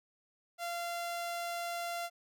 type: tone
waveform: sawtooth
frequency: 689 Hz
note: F5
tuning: 24 cents flat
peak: -32 dBFS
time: 0.58-2.1 s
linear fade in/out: 50 ms
effects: none